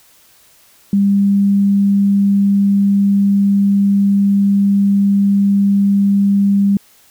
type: tone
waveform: sine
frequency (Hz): 199.4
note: G3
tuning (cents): +30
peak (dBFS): -9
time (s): 0.93-6.77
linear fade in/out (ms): 2
effects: white hiss -49 dBFS RMS until 7.1 s

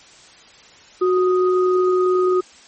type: tone pair together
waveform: sine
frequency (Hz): 367.4 / 1244.5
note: F#4 / D#6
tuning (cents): -12 / 0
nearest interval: octave + major sixth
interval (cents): 2112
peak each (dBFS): -14 / -23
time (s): 1.01-2.41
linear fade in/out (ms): 10
effects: white hiss -46 dBFS RMS until 2.67 s + MP3 32 kbps

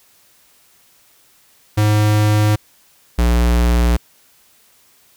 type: tone pair in turn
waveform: square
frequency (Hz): 105.8 / 59.38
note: G#2 / A#1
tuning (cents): +33 / +33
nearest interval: minor seventh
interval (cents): 1000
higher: first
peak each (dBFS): -12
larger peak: neither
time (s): 1.77-2.56 / 3.18-3.97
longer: neither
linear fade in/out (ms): 10
effects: white hiss -53 dBFS RMS until 5.16 s

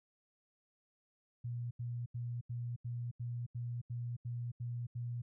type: tone bursts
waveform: sine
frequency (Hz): 120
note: B2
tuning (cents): -49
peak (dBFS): -37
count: 11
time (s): 1.44-5.22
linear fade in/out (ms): 10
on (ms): 270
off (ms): 81
effects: none

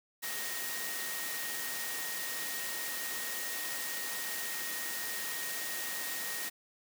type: tone in noise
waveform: sine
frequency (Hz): 1869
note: A#6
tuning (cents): +4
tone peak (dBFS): -42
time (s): 0.22-6.5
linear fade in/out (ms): 20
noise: white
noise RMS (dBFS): -38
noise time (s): 0.22-6.5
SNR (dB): -7
effects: high-pass 200 Hz 12 dB/octave

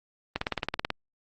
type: click train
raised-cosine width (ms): 0.3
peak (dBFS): -11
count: 11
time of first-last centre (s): 0.36-0.903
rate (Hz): 18.4
effects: Opus 24 kbps

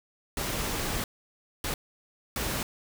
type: noise bursts at uneven times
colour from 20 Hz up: pink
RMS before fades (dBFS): -31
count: 3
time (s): 0.37-1.04 / 1.64-1.74 / 2.36-2.63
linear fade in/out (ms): 2
effects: none

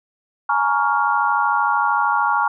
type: chord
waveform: sine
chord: Bb minor seventh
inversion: third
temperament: just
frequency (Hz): 839.1 / 932.3 / 1118.8 / 1398.5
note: Ab5 / Bb5 / Db6 / F6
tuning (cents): +18 / 0 / +16 / +2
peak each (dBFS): -21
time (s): 0.49-2.48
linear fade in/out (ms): 5
effects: none

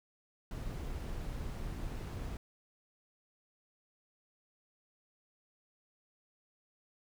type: noise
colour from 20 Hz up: brown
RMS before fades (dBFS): -40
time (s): 0.51-2.37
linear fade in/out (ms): 2
effects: none

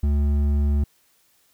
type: tone with hard clipping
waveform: triangle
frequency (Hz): 72.1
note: D2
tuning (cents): -31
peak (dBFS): -19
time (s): 0.03-0.84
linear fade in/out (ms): 5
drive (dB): 11
effects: white hiss -62 dBFS RMS until 1.53 s

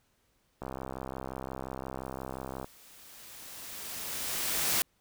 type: click train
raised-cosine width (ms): 1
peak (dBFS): -24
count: 134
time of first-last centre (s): 0.62-2.644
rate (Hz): 65.7
type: noise with exponential growth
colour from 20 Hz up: white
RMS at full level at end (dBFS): -27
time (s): 2.01-4.82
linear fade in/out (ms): 0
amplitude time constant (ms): 610
effects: pink hiss -72 dBFS RMS until 5 s

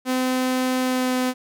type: tone with pitch glide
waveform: sawtooth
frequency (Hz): 256.2 to 254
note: C4 to B3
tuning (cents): -36 to +49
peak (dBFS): -16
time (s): 0.05-1.34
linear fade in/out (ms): 50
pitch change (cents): -15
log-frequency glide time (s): 0.8-1.15
effects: none

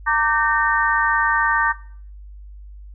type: tone cluster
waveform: sine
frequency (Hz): 916 / 1173 / 1546 / 1829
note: A#5 / D6 / G6 / A#6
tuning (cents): -31 / -2 / -24 / -33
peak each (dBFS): -21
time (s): 0.06-1.73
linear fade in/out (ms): 20
effects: noise-tail reverb RT60 0.5 s tail -18 dB re dry + added 50 Hz sine -36 dBFS peak until 2.94 s

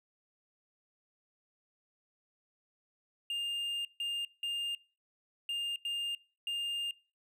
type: tone bursts at uneven times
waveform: triangle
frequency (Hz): 2810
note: F7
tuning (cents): +10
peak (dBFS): -31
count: 6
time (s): 3.3-3.85 / 4-4.25 / 4.43-4.75 / 5.49-5.76 / 5.85-6.15 / 6.47-6.91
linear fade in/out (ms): 2
effects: noise-tail reverb RT60 0.4 s tail -25 dB re dry

